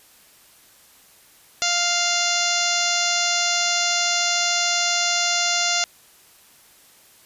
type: harmonic tone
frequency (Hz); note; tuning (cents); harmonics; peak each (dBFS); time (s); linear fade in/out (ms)
698.5; F5; 0; 1 / 2 / 3 / 4 / 5 / 6 / 7 / 8 / 9 / 10; -28 / -28 / -28 / -28 / -28 / -28 / -28 / -28 / -28 / -28; 1.62-5.84; 0
effects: white hiss -52 dBFS RMS until 7.25 s + resampled to 32000 Hz